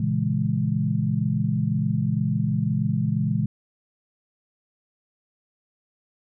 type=chord; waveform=sine; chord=A# half-diminished seventh; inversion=none; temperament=equal; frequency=116.54 / 138.59 / 164.81 / 207.7 Hz; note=A#2 / C#3 / E3 / G#3; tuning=0 / 0 / 0 / 0 cents; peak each=-26 dBFS; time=0-3.46 s; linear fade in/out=5 ms; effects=none